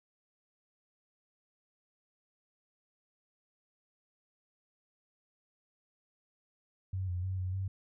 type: tone with pitch steps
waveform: sine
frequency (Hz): 94.3 / 89.3 / 94.1 / 92.1 / 95.7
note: F#2 / F2 / F#2 / F#2 / G2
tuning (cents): +33 / +39 / +30 / -7 / -41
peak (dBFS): -32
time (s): 6.93-7.68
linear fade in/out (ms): 5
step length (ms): 150
effects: none

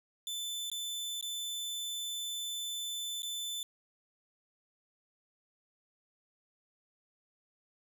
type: tone with dropouts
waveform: sawtooth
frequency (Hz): 3520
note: A7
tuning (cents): 0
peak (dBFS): -33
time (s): 0.27-3.63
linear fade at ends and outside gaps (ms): 1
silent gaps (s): 0.7-0.716 / 1.211-1.226 / 3.221-3.231
effects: none

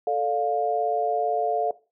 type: chord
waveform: sine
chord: D minor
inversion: second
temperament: just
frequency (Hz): 440.5 / 587.3 / 704.8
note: A4 / D5 / F5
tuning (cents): +2 / 0 / +16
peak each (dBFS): -26 / -29 / -24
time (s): 0.07-1.71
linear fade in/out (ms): 2
effects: noise-tail reverb RT60 0.3 s tail -18 dB re dry

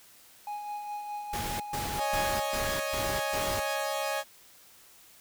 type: tone with tremolo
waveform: triangle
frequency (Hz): 830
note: G#5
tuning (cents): -1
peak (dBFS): -31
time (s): 0.47-3.11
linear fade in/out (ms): 2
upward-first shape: sine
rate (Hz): 4.8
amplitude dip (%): 40
type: noise bursts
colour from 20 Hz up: pink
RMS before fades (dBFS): -35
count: 6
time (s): 1.33-3.6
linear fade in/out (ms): 5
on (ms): 270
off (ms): 130
type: chord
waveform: sawtooth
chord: C# suspended second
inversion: none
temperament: equal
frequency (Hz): 554.4 / 622.3 / 830.6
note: C#5 / D#5 / G#5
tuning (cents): 0 / 0 / 0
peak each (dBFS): -30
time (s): 1.97-4.24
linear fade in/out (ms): 50
effects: white hiss -56 dBFS RMS until 5.2 s

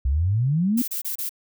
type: exponential sweep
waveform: sine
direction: up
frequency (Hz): 61.74 to 254.5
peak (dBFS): -18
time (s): 0.05-0.82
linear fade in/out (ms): 5
type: noise bursts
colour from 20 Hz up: violet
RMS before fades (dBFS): -28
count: 4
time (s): 0.77-1.294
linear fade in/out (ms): 10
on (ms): 110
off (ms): 28
effects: none

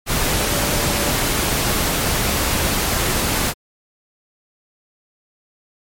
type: tone in noise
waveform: sine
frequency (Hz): 579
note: D5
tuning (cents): -25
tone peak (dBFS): -28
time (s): 0.38-1.12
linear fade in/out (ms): 50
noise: pink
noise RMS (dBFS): -19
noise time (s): 0.06-3.54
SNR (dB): -12
effects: MP3 64 kbps

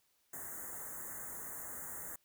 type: band-stop noise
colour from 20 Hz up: white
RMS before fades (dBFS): -45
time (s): 0.33-2.16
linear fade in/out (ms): 5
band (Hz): 2000 to 6500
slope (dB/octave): 96
effects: white hiss -75 dBFS RMS until 2.24 s

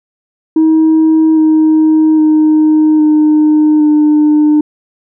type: tone with pitch steps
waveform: sine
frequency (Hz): 317.6 / 313.4 / 309.3 / 305.2 / 301.2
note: D#4 / D#4 / D#4 / D#4 / D4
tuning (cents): +36 / +13 / -10 / -33 / +44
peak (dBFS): -3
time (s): 0.56-4.61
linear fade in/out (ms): 5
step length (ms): 810
effects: tanh soft clip ceiling -3 dBFS

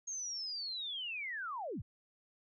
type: linear sweep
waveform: sine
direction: down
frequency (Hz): 6540 to 51.6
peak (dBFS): -38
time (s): 0.07-1.82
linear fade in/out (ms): 10
effects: none

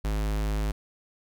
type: tone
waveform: square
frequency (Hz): 52.4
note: G#1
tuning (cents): +16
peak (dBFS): -26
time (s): 0.04-0.72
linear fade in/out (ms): 10
effects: 11-bit

